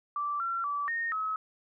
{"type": "tone with pitch steps", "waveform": "sine", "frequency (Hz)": [1167, 1361, 1155, 1846, 1284], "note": ["D6", "F6", "D6", "A#6", "E6"], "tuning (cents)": [-11, -45, -29, -17, -46], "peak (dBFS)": -29, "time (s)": [0.16, 1.36], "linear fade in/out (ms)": 2, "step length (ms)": 240, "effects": []}